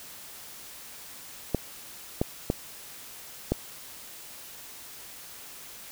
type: clicks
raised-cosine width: 2 ms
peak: -10 dBFS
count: 4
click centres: 1.547 / 2.215 / 2.501 / 3.52 s
effects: white hiss -45 dBFS RMS until 5.91 s